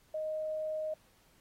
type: tone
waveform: sine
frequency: 622.3 Hz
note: D#5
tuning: in tune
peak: -33 dBFS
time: 0.14-0.94 s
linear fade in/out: 5 ms
effects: pink hiss -67 dBFS RMS until 1.4 s + AAC 48 kbps